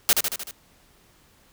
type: noise with echo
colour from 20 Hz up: white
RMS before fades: -17 dBFS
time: 0.09-0.13 s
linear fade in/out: 0 ms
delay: 76 ms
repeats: 5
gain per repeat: -4 dB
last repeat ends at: 0.51 s
effects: pink hiss -58 dBFS RMS until 1.52 s